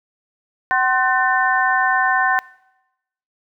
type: tone cluster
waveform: sine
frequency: 759 / 1049 / 1515 / 1796 Hz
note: F#5 / C6 / F#6 / A6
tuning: +44 / +4 / +40 / +35 cents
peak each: -20 dBFS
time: 0.71-2.39 s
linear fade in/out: 0 ms
effects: noise-tail reverb RT60 0.9 s tail -22 dB re dry